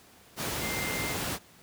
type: tone in noise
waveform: sine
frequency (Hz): 2093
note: C7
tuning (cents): 0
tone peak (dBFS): -35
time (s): 0.6-1.16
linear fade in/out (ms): 50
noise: pink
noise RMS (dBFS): -32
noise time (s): 0.36-1.39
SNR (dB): -6
effects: pink hiss -56 dBFS RMS until 1.62 s + high-pass 80 Hz 12 dB/octave